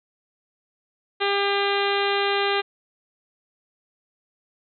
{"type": "harmonic tone", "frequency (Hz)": 400.4, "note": "G4", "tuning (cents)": 37, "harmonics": [1, 2, 3, 4, 5, 6, 7, 8, 9, 10], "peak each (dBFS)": [-24, -27, -29, -30, -31, -32, -32, -33, -34, -34], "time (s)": [1.2, 2.62], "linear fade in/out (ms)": 20, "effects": []}